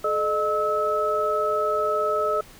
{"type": "tone cluster", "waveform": "sine", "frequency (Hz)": [429.5, 611, 1296], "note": ["A4", "D#5", "E6"], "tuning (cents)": [-42, -32, -30], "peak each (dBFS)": [-26, -25, -24], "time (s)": [0.04, 2.41], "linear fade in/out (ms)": 5, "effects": ["pink hiss -48 dBFS RMS until 2.59 s"]}